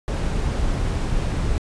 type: noise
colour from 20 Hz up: brown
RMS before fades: -22 dBFS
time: 0.08-1.58 s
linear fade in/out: 0 ms
effects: resampled to 22050 Hz